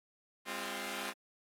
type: chord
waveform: 5% pulse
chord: F minor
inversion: first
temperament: equal with one note detuned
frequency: 203.6 / 261.6 / 349.2 Hz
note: Ab3 / C4 / F4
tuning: -34 / 0 / 0 cents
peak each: -31 dBFS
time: 0.45-1.14 s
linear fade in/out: 50 ms
effects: AAC 48 kbps